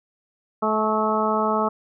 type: harmonic tone with a mistuned harmonic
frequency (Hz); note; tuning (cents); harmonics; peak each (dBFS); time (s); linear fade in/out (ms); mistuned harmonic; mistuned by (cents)
216; A3; -32; 1 / 2 / 3 / 4 / 5 / 6; -26 / -26 / -26 / -26 / -26 / -26; 0.62-1.69; 10; 5; +27
effects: none